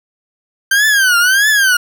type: tone with vibrato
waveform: 40% pulse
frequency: 1559 Hz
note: G6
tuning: 10 cents flat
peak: -8 dBFS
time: 0.71-1.77 s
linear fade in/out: 5 ms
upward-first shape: triangle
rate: 1.6 Hz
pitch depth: 210 cents each way
effects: none